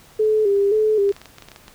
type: tone with vibrato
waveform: sine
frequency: 415.3 Hz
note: G#4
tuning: in tune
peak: -14 dBFS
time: 0.19-1.12 s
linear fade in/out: 10 ms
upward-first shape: square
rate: 1.9 Hz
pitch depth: 66 cents each way
type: clicks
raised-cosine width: 0.2 ms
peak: -22 dBFS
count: 11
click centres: 1.092 / 1.124 / 1.165 / 1.216 / 1.257 / 1.384 / 1.423 / 1.486 / 1.517 / 1.561 / 1.681 s
effects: pink hiss -49 dBFS RMS until 1.74 s